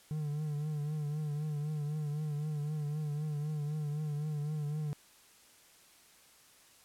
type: tone with vibrato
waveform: triangle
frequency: 149.9 Hz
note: D3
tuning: 36 cents sharp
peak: -31 dBFS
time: 0.11-4.93 s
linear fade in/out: 0 ms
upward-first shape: triangle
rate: 3.9 Hz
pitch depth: 64 cents each way
effects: white hiss -61 dBFS RMS until 6.84 s + low-pass 12000 Hz 12 dB/octave